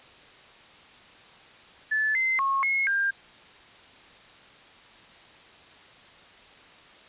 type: tone with pitch steps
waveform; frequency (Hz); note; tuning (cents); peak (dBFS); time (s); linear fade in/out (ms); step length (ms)
sine; 1738 / 2070 / 1089 / 2169 / 1598; A6 / C7 / C#6 / C#7 / G6; -22 / -19 / -31 / -38 / +33; -22; 1.91-3.11; 10; 240
effects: white hiss -51 dBFS RMS until 7.08 s + resampled to 8000 Hz